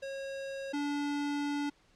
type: tone pair in turn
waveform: square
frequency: 545 / 288.7 Hz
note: C#5 / D4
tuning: -29 / -30 cents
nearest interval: major seventh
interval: 1101 cents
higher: first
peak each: -38 / -32 dBFS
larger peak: second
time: 0.02-0.73 / 0.73-1.7 s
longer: second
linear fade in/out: 10 ms
effects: pink hiss -66 dBFS RMS until 1.95 s + low-pass 6000 Hz 12 dB/octave